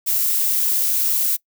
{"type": "noise", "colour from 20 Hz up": "violet", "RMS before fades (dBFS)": -19, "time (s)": [0.06, 1.37], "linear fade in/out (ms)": 20, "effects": ["noise-tail reverb RT60 0.1 s tail -23 dB re dry"]}